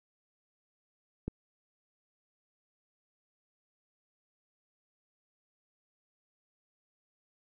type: click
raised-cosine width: 3 ms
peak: -21 dBFS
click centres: 1.28 s
effects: none